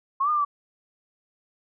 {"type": "linear two-way sweep", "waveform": "sine", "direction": "up then down", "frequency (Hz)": [1052, 1228, 1140], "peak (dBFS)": -20, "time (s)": [0.2, 0.45], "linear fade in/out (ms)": 10, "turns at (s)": 0.3, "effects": []}